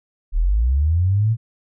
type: linear sweep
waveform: sine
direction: up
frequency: 34.6 to 116.54 Hz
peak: -14 dBFS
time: 0.32-1.37 s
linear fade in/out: 50 ms
effects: none